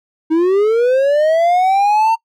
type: linear sweep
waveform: triangle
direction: up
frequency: 311.1 to 914 Hz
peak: -8 dBFS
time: 0.3-2.16 s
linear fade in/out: 20 ms
effects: noise-tail reverb RT60 0.1 s tail -23 dB re dry